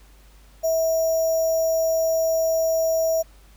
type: tone with sample-and-hold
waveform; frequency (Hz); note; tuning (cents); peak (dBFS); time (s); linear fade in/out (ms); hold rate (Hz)
sine; 649; E5; -27; -18; 0.63-3.23; 20; 6300
effects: added 50 Hz sine -48 dBFS peak until 3.56 s + pink hiss -56 dBFS RMS until 3.56 s